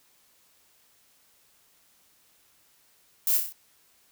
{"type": "noise with echo", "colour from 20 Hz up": "violet", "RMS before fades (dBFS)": -24, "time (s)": [3.27, 3.37], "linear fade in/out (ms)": 2, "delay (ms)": 31, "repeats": 5, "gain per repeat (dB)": -4, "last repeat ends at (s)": 3.525, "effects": ["white hiss -63 dBFS RMS until 4.11 s"]}